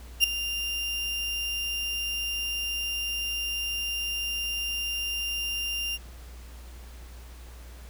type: tone with ADSR envelope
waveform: 35% pulse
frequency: 2794 Hz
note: F7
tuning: in tune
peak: -13 dBFS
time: 0.2-5.98 s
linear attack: 39 ms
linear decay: 4 ms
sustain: -14 dB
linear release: 35 ms
effects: added 60 Hz sine -42 dBFS peak until 7.89 s + pink hiss -52 dBFS RMS until 7.89 s